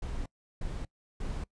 brown noise bursts, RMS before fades -35 dBFS, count 3, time 0.02-1.44 s, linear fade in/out 5 ms, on 240 ms, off 350 ms, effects noise-tail reverb RT60 0.1 s tail -23 dB re dry + resampled to 22050 Hz

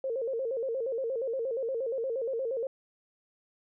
sine tone with vibrato, 494.1 Hz, B4, 1 cent sharp, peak -29 dBFS, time 0.04-2.67 s, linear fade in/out 2 ms, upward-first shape square, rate 8.5 Hz, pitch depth 130 cents each way, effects none

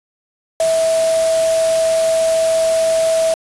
sine tone in noise, 651 Hz, E5, 22 cents flat, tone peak -12 dBFS, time 0.6-3.34 s, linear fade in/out 2 ms, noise white, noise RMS -25 dBFS, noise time 0.6-3.34 s, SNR +10 dB, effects resampled to 24000 Hz

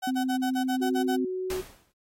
35% pulse tone bursts, 754 Hz, F#5, 32 cents sharp, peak -27 dBFS, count 9, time 0.02-1.168 s, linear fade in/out 20 ms, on 92 ms, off 40 ms
sine tone, 259.4 Hz, C4, 15 cents flat, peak -25 dBFS, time 0.07-1.25 s, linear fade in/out 5 ms
sine tone with pitch glide, 370 to 372.4 Hz, F#4 to F#4, 0 to +11 cents, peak -28 dBFS, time 0.8-1.62 s, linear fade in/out 20 ms, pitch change +11 cents, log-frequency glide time 1.25-1.49 s
pink noise with exponential decay, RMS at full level -33 dBFS, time 1.5-1.92 s, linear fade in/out 2 ms, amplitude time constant 91 ms
effects noise-tail reverb RT60 0.1 s tail -26 dB re dry + AAC 48 kbps

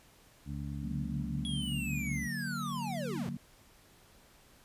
harmonic tone, 70.8 Hz, C#2, 37 cents sharp, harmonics 1 / 2 / 3 / 4, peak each -41 / -39 / -43 / -46 dBFS, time 0.45-2.29 s, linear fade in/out 50 ms
sine chord, D augmented, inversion none, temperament equal, 146.83 / 185 / 233.1 Hz, D3 / F#3 / A#3, 0 / 0 / 0 cents, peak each -40 dBFS, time 0.83-3.37 s, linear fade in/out 5 ms
square linear sweep, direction down, 3357 to 95.4 Hz, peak -38 dBFS, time 1.45-3.29 s, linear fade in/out 0 ms
effects pink hiss -61 dBFS RMS until 4.64 s + resampled to 32000 Hz

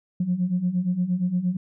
sine beating tone pair, 174.61 / 183.21 Hz, F3 / F#3, 0 / -17 cents, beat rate 8.6 Hz, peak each -26 / -22 dBFS, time 0.2-1.57 s, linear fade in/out 5 ms, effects tanh soft clip ceiling -14 dBFS

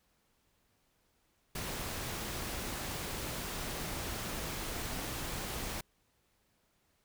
pink noise, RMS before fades -39 dBFS, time 1.55-5.81 s, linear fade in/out 5 ms, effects pink hiss -74 dBFS RMS until 7.04 s

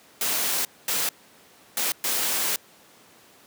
white noise bursts at uneven times, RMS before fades -25 dBFS, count 4, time 0.21-0.65 / 0.88-1.09 / 1.77-1.92 / 2.04-2.56 s, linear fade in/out 2 ms, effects pink hiss -53 dBFS RMS until 3.46 s + high-pass 200 Hz 12 dB/octave

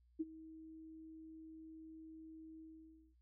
sine tone with ADSR envelope, 318.9 Hz, D#4, 43 cents sharp, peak -34 dBFS, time 0.19-3.15 s, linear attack 18 ms, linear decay 31 ms, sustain -18 dB, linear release 550 ms, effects added 60 Hz sine -68 dBFS peak until 3.21 s

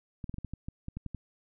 clicks, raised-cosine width 5 ms, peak -25 dBFS, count 11, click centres 0.242 / 0.295 / 0.342 / 0.384 / 0.447 / 0.536 / 0.685 / 0.884 / 0.97 / 1.063 / 1.147 s, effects none

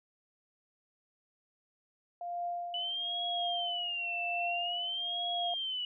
sine tone with tremolo, 698.5 Hz, F5, in tune, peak -32 dBFS, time 2.21-5.54 s, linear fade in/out 2 ms, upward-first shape triangle, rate 1 Hz, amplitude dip 95%
sine tone with vibrato, 2968 Hz, F#7, 5 cents sharp, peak -33 dBFS, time 2.74-5.85 s, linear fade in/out 2 ms, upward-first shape sine, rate 0.49 Hz, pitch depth 190 cents each way
effects none

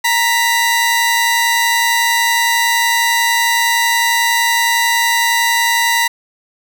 sawtooth tone pair together, 932.3 / 1975.5 Hz, A#5 / B6, 0 / 0 cents, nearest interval octave + minor second, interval 1300 cents, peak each -11 dBFS, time 0.04-6.08 s, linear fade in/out 10 ms, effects none

